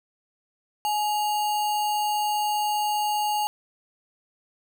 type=tone with sample-and-hold; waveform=sine; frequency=840 Hz; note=G#5; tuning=19 cents sharp; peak=-22 dBFS; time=0.85-3.47 s; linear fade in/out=0 ms; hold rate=3675 Hz; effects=none